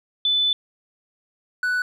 sine / triangle tone pair in turn, 3500 / 1485.2 Hz, A7 / F#6, -10 / +6 cents, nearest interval octave + minor third, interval 1484 cents, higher first, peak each -17 / -18 dBFS, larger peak first, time 0.25-0.53 / 1.63-1.82 s, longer first, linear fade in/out 2 ms, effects none

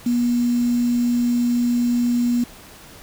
sine tone with quantisation, 241.2 Hz, B3, 41 cents flat, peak -16 dBFS, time 0.06-2.44 s, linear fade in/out 5 ms, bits 6, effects pink hiss -43 dBFS RMS until 3.02 s

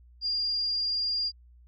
sine tone, 4807 Hz, D8, 39 cents sharp, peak -26 dBFS, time 0.21-1.32 s, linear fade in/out 50 ms, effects added 60 Hz sine -52 dBFS peak until 1.67 s

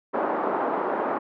white band-pass noise, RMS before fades -26 dBFS, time 0.13-1.19 s, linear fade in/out 20 ms, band 250 to 1100 Hz, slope 24 dB/octave, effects none

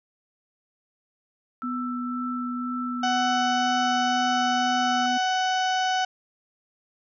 sine tone with tremolo, 1326 Hz, E6, 10 cents sharp, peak -30 dBFS, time 1.62-5.06 s, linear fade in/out 0 ms, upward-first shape triangle, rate 1.9 Hz, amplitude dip 35%
sine tone with vibrato, 247.3 Hz, B3, 3 cents sharp, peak -28 dBFS, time 1.63-5.18 s, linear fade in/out 10 ms, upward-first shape sine, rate 2 Hz, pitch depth 10 cents each way
harmonic tone, 746 Hz, F#5, 14 cents sharp, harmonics 1 / 2 / 3 / 4 / 5 / 6 / 7 / 8 / 9, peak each -23 / -29 / -41 / -31 / -41 / -42 / -40 / -39 / -50 dBFS, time 3.03-6.05 s, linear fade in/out 5 ms
effects none

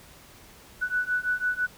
sine beating tone pair, 1480 / 1486 Hz, F#6 / F#6, 0 / +7 cents, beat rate 6 Hz, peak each -28 / -27 dBFS, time 0.81-1.67 s, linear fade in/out 20 ms, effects pink hiss -51 dBFS RMS until 1.77 s

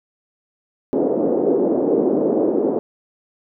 pink band-pass noise, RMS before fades -18 dBFS, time 0.93-2.79 s, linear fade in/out 0 ms, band 280 to 510 Hz, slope 24 dB/octave, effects none

